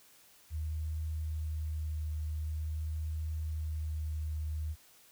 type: tone with vibrato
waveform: sine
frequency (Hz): 77.7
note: D#2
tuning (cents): -2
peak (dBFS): -33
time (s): 0.5-4.76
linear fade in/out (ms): 50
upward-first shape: triangle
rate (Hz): 0.45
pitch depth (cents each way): 16
effects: white hiss -61 dBFS RMS until 5.11 s